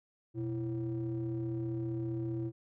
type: ring-modulated tone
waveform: triangle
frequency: 105.2 Hz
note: G#2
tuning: 23 cents sharp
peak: -28 dBFS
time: 0.34-2.52 s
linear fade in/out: 50 ms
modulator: 228 Hz
effects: none